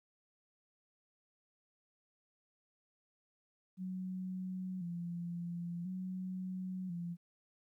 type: tone with vibrato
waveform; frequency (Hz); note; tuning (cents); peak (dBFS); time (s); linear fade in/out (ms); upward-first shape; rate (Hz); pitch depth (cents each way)
sine; 178.8; F3; +41; -38; 3.77-7.17; 50; square; 0.48; 63
effects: 13-bit